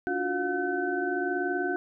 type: tone cluster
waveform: sine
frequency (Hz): 288.5 / 343.2 / 364 / 715 / 1520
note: D4 / F4 / F#4 / F5 / F#6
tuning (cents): -31 / -30 / -28 / +41 / +46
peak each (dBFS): -34 / -37 / -30 / -33 / -32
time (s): 0.07-1.76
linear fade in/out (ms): 0
effects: none